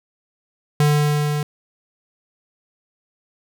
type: tone with level ramp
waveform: square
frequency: 148.2 Hz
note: D3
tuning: 16 cents sharp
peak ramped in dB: -13 to -21 dBFS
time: 0.8-1.43 s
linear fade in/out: 2 ms
effects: none